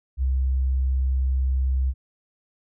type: tone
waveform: sine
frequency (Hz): 65.41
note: C2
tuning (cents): 0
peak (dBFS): -19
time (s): 0.17-1.94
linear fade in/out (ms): 50
effects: none